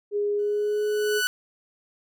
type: tone with pitch glide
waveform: sine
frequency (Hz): 411.4 to 421.5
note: G#4 to G#4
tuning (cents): -16 to +26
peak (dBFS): -22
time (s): 0.11-1.22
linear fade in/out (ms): 50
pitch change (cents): +42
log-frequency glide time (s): 0.34-0.85
type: tone with exponential growth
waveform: sawtooth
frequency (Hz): 1486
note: F#6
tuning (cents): +7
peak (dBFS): -17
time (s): 0.39-1.27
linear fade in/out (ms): 0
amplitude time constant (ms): 190
effects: none